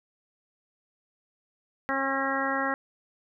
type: harmonic tone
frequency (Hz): 270.9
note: C#4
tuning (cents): -40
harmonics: 1 / 2 / 3 / 4 / 5 / 6 / 7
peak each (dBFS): -33 / -33 / -33 / -33 / -33 / -33 / -33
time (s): 1.89-2.74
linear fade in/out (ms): 0
effects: none